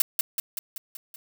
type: noise with echo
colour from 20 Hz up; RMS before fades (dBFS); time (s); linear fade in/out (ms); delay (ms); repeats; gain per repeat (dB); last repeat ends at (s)
blue; -19; 0-0.02; 2; 190; 6; -4; 1.16
effects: none

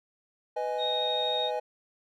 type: chord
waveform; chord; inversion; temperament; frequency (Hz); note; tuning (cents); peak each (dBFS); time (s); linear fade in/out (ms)
triangle; G# minor; first; equal with one note detuned; 498.5 / 622.3 / 830.6; B4 / D#5 / G#5; +16 / 0 / 0; -31; 0.56-1.6; 10
type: tone with vibrato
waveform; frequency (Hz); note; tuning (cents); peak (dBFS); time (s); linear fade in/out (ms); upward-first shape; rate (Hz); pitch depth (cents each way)
sine; 3729; A#7; 0; -29; 0.78-1.51; 50; sine; 13; 10
effects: none

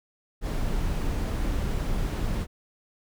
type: noise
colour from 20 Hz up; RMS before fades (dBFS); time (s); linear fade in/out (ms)
brown; -27; 0.41-2.47; 50
effects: none

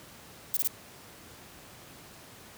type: noise bursts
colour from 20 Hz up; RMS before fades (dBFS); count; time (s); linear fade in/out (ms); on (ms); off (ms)
violet; -27; 3; 0.54-0.674; 0; 28; 25
effects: pink hiss -50 dBFS RMS until 2.57 s + high-pass 80 Hz 12 dB/octave

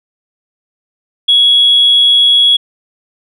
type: tone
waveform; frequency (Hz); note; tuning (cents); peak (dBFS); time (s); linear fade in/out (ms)
sine; 3344; G#7; +11; -4; 1.28-2.57; 10
effects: tanh soft clip ceiling 0 dBFS

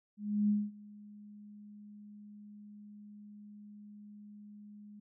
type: tone with ADSR envelope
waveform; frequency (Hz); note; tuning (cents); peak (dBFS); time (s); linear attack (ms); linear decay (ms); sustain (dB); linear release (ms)
sine; 207.7; G#3; 0; -25; 0.17-5; 320; 220; -24; 8
effects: none

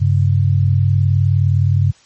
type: tone pair together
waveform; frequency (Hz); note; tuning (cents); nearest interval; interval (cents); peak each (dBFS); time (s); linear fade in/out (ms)
sine; 97.42 / 136.9; G2 / C#3; -10 / -21; tritone; 589; -12 / -15; 0-1.92; 20
effects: white hiss -50 dBFS RMS until 2.05 s + MP3 32 kbps

